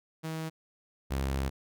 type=tone pair in turn; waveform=sawtooth; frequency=160 / 67.45 Hz; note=D#3 / C#2; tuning=+49 / -47 cents; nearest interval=octave + minor third; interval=1496 cents; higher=first; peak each=-30 / -25 dBFS; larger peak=second; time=0.23-0.5 / 1.1-1.5 s; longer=second; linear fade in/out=20 ms; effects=none